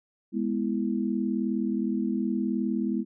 sine chord, E major, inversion first, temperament equal, 207.7 / 246.9 / 329.6 Hz, G#3 / B3 / E4, 0 / 0 / 0 cents, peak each -28 / -29 / -31 dBFS, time 0.32-3.05 s, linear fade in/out 50 ms, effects none

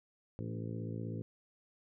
harmonic tone with a mistuned harmonic, 56 Hz, A1, 31 cents sharp, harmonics 2 / 3 / 4 / 5 / 6 / 7 / 8 / 9, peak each -40 / -44 / -46 / -48 / -50 / -51 / -52 / -53 dBFS, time 0.39-1.22 s, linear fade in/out 0 ms, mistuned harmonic 5, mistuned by +21 cents, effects none

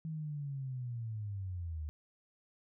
sine linear sweep, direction down, 161.3 to 73.8 Hz, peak -37 dBFS, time 0.05-1.89 s, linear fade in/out 0 ms, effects none

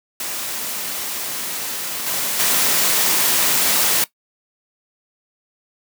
white noise with level steps, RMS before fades -26 / -22 / -17 dBFS, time 0.2-4.04 s, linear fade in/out 2 ms, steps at 2.06 / 2.39 s, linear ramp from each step 10 ms, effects noise-tail reverb RT60 0.1 s tail -17 dB re dry + high-pass 150 Hz 12 dB/octave

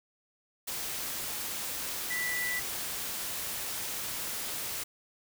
sine tone in noise, 1973 Hz, B6, 2 cents flat, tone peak -31 dBFS, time 2.1-2.6 s, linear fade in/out 10 ms, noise white, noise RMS -36 dBFS, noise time 0.67-4.84 s, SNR +2 dB, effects none

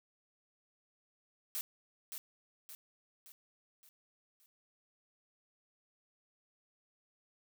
blue noise with echo, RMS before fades -38 dBFS, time 1.55-1.61 s, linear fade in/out 0 ms, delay 570 ms, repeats 5, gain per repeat -6 dB, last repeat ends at 4.46 s, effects none

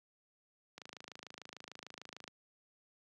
click train, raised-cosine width 0.2 ms, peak -30 dBFS, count 41, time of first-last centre 0.78-2.278 s, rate 26.7 Hz, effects high-pass 150 Hz 12 dB/octave

